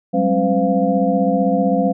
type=tone cluster; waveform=sine; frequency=187.7 / 203.3 / 270 / 509 / 694 Hz; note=F#3 / G#3 / C#4 / C5 / F5; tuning=+25 / -37 / -45 / -48 / -11 cents; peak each=-20 dBFS; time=0.13-1.93 s; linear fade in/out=20 ms; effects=none